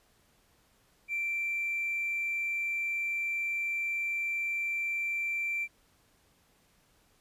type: tone with hard clipping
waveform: sine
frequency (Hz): 2349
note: D7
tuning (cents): 0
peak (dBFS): -30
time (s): 1.08-5.68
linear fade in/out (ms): 50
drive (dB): 1
effects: pink hiss -67 dBFS RMS until 7.2 s + resampled to 32000 Hz